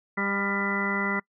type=harmonic tone with a mistuned harmonic; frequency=199 Hz; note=G3; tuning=26 cents sharp; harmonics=1 / 2 / 3 / 4 / 5 / 6 / 7 / 9 / 10; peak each=-30 / -35 / -40 / -41 / -35 / -37 / -32 / -39 / -29 dBFS; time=0.17-1.2 s; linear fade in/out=10 ms; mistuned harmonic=3; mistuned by=+22 cents; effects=noise-tail reverb RT60 0.1 s tail -25 dB re dry